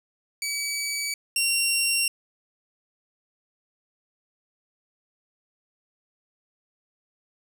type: tone pair in turn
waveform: 15% pulse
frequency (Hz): 2283 / 2751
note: D7 / F7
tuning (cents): -50 / -27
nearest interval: minor third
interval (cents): 323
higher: second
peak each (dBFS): -20 / -14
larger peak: second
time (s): 0.42-1.14 / 1.36-2.08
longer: neither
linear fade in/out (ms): 2
effects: none